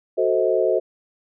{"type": "chord", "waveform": "sine", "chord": "F# diminished seventh", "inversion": "none", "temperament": "equal with one note detuned", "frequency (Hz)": [370, 440, 523.3, 637.2], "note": ["F#4", "A4", "C5", "Eb5"], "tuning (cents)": [0, 0, 0, 41], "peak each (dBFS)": -22, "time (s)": [0.17, 0.8], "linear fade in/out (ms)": 20, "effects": []}